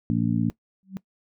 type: harmonic tone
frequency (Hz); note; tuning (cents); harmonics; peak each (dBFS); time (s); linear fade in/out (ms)
57.2; A#1; -32; 2 / 3 / 4 / 5; -27 / -26 / -24 / -28; 0.1-0.5; 0
type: tone with exponential growth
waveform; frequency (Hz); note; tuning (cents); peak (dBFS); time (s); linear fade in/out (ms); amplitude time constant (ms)
sine; 190.9; G3; -46; -26; 0.83-0.97; 0; 29
effects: noise-tail reverb RT60 0.1 s tail -20 dB re dry